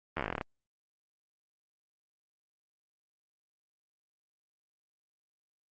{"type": "slowing click train", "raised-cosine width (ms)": 0.5, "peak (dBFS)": -17, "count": 13, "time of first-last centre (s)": [0.17, 0.412], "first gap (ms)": 12, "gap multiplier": 1.09, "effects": ["Opus 24 kbps"]}